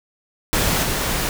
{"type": "noise with level steps", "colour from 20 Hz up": "pink", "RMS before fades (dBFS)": [-19, -22], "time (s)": [0.53, 1.29], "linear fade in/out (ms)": 0, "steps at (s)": 0.83, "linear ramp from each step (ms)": 10, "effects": []}